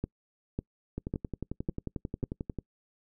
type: two click trains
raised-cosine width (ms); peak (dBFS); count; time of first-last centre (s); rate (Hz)
3; -18 / -21; 5 / 19; 0.04-2.238 / 0.98-2.587; 1.82 / 11.2
effects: noise-tail reverb RT60 0.1 s tail -26 dB re dry